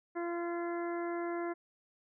harmonic tone, 343.4 Hz, F4, 29 cents flat, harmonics 1 / 2 / 3 / 4 / 5 / 6, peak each -35 / -41 / -45 / -47 / -49 / -51 dBFS, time 0.15-1.54 s, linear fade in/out 20 ms, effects none

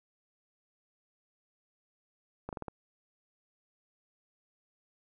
slowing click train, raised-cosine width 1 ms, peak -24 dBFS, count 5, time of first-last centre 2.49-2.683 s, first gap 38 ms, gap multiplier 1.16, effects none

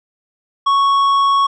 sine tone with tanh clipping, 1108.7 Hz, C#6, in tune, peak -12 dBFS, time 0.66-1.47 s, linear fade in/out 10 ms, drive 8 dB, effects none

